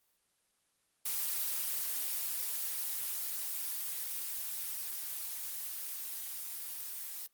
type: noise with level ramp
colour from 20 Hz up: blue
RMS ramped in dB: -34 to -42 dBFS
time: 1.05-7.27 s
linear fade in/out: 10 ms
effects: white hiss -75 dBFS RMS until 7.33 s + Opus 24 kbps